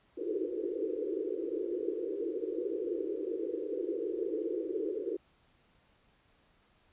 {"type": "band-pass noise", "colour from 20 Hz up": "pink", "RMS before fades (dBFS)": -35, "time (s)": [0.17, 5.17], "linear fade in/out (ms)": 10, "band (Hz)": [320, 490], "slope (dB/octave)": 96, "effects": ["pink hiss -68 dBFS RMS until 6.92 s", "resampled to 8000 Hz"]}